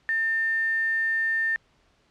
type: tone with quantisation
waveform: sine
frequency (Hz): 1800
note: A6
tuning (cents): +39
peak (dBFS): -22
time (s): 0.09-1.56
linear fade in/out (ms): 0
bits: 7
effects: pink hiss -64 dBFS RMS until 2.1 s + low-pass 5000 Hz 12 dB/octave